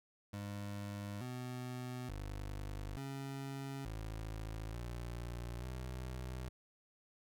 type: tone with pitch steps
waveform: 25% pulse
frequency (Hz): 101.7 / 125.2 / 50.4 / 136.8 / 54.3 / 59.2 / 63.1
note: G#2 / B2 / G1 / C#3 / A1 / A#1 / B1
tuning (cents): -36 / +24 / +49 / -23 / -22 / +27 / +38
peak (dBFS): -38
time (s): 0.33-6.49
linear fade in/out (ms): 5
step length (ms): 880
effects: none